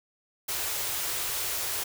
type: band-stop noise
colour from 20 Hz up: white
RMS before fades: -31 dBFS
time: 0.48-1.84 s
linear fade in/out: 10 ms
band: 150 to 320 Hz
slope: 48 dB/octave
effects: none